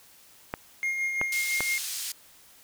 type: clicks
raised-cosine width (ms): 0.5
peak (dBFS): -14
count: 3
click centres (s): 0.539 / 1.214 / 1.606
type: tone with tremolo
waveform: triangle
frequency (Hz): 2133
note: C7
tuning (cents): +33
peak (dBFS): -23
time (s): 0.83-1.78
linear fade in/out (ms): 0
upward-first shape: sine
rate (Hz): 5.9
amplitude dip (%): 40
type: band-pass noise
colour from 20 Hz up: pink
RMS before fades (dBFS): -34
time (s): 1.32-2.12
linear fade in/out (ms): 2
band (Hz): 4500 to 13000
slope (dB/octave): 12
effects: white hiss -55 dBFS RMS until 2.63 s